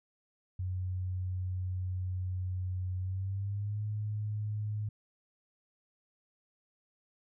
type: tone with pitch glide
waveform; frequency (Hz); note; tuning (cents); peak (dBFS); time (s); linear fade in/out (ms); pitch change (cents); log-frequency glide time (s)
sine; 92 to 105.68; F#2 to G#2; -9 to +31; -32; 0.59-4.89; 5; +240; 2.98-3.82
effects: none